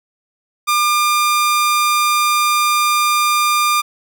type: tone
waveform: sawtooth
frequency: 1200 Hz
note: D6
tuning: 37 cents sharp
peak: -9 dBFS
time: 0.67-3.82 s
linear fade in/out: 20 ms
effects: none